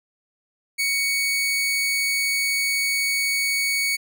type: tone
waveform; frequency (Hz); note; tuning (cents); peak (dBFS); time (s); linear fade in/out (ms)
sawtooth; 2232; C#7; +11; -17; 0.78-3.97; 20
effects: none